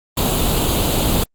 pink noise with comb filter, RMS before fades -17 dBFS, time 0.17-1.24 s, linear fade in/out 5 ms, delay 0.27 ms, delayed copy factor +0.65, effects Opus 32 kbps

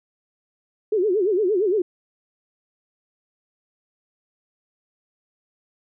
sine tone with vibrato, 394.2 Hz, G4, 10 cents sharp, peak -17 dBFS, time 0.92-1.82 s, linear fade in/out 5 ms, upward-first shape sine, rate 8.7 Hz, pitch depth 200 cents each way, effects none

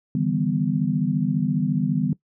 sine chord, E minor seventh, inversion third, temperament equal with one note detuned, 146.83 / 161.61 / 196 / 246.9 Hz, D3 / E3 / G3 / B3, 0 / -34 / 0 / 0 cents, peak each -25 dBFS, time 0.15-2.13 s, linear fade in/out 2 ms, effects noise-tail reverb RT60 0.1 s tail -20 dB re dry

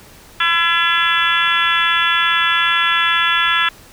harmonic tone with a mistuned harmonic, 337.6 Hz, E4, 41 cents sharp, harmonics 3 / 4 / 5 / 6 / 7 / 8 / 9 / 10, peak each -24 / -18 / -18 / -24 / -26 / -22 / -26 / -20 dBFS, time 0.4-3.69 s, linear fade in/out 5 ms, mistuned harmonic 10, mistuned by +18 cents, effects pink hiss -43 dBFS RMS until 3.92 s

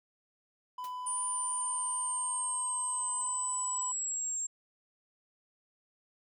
triangle tone, 1000 Hz, B5, 21 cents sharp, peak -35 dBFS, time 0.78-3.92 s, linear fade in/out 5 ms
white noise with exponential decay, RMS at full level -47 dBFS, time 0.84-0.96 s, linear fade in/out 1 ms, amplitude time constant 26 ms
sine exponential sweep, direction down, 9350 to 7459 Hz, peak -32 dBFS, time 1.06-4.47 s, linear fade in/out 10 ms
effects none

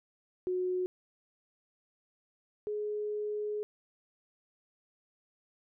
sine tone pair in turn, 365.6 / 420 Hz, F#4 / G#4, -21 / +19 cents, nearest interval major second, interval 240 cents, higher second, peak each -29 / -32 dBFS, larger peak first, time 0.47-0.86 / 2.67-3.63 s, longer second, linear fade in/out 0 ms, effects none

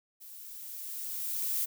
violet noise with level ramp, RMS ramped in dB -49 to -30 dBFS, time 0.2-1.66 s, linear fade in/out 20 ms, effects none

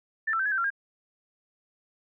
sine tone with pitch steps, 1772 / 1334 / 1553 / 1682 / 1555 / 1374 / 1615 Hz, A6 / E6 / G6 / G#6 / G6 / F6 / G#6, +12 / +20 / -17 / +22 / -14 / -29 / -49 cents, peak -24 dBFS, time 0.27-0.704 s, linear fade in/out 10 ms, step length 62 ms, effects none

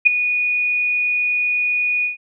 sine tone with ADSR envelope, 2463 Hz, D#7, 18 cents flat, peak -4 dBFS, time 0.05-2.17 s, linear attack 19 ms, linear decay 9 ms, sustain -12 dB, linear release 130 ms, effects none

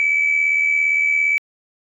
sine tone with amplitude modulation, 2297 Hz, D7, 39 cents flat, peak -11 dBFS, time 0-1.38 s, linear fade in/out 0 ms, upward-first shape sine, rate 77.5 Hz, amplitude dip 55%, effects tanh soft clip ceiling -9 dBFS

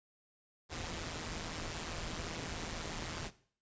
pink noise with amplitude modulation, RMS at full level -38 dBFS, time 0.69-3.31 s, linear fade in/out 50 ms, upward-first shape sine, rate 163 Hz, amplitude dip 70%, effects noise-tail reverb RT60 0.5 s tail -17 dB re dry + resampled to 16000 Hz

